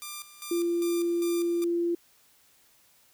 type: tone with tremolo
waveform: 5% pulse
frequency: 1191 Hz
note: D6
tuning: 24 cents sharp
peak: -25 dBFS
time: 0.02-1.64 s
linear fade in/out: 0 ms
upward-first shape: square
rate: 2.5 Hz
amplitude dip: 75%
type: tone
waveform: sine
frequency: 343.1 Hz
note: F4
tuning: 31 cents flat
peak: -24 dBFS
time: 0.51-1.95 s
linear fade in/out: 5 ms
effects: white hiss -62 dBFS RMS until 3.13 s